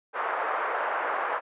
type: band-pass noise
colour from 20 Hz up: white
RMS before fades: -29 dBFS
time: 0.13-1.41 s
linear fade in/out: 50 ms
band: 500 to 1500 Hz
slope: 24 dB/octave
effects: resampled to 8000 Hz